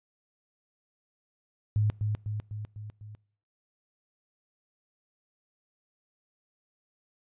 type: tone with echo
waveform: sine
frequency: 105.8 Hz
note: G#2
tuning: 33 cents sharp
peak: -22 dBFS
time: 1.76-1.9 s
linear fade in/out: 0 ms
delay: 250 ms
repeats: 5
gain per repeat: -4 dB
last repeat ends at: 3.15 s
effects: noise-tail reverb RT60 0.6 s tail -24 dB re dry + resampled to 8000 Hz

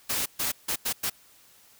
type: noise bursts at uneven times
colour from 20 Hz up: white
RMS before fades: -28 dBFS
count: 5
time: 0.09-0.26 / 0.39-0.52 / 0.68-0.76 / 0.85-0.93 / 1.03-1.1 s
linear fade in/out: 10 ms
effects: white hiss -57 dBFS RMS until 1.79 s

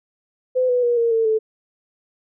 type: tone with pitch steps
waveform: sine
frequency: 509 / 493.9 / 479.3 / 465.1 / 451.4 / 438 Hz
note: C5 / B4 / A#4 / A#4 / A4 / A4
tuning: -48 / 0 / +48 / -4 / +44 / -8 cents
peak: -15 dBFS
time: 0.55-1.39 s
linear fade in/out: 20 ms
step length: 140 ms
effects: none

